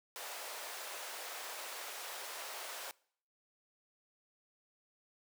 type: high-pass noise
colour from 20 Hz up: pink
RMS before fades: -45 dBFS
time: 0.16-2.91 s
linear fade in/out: 0 ms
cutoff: 520 Hz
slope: 24 dB/octave
effects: noise-tail reverb RT60 0.6 s tail -24 dB re dry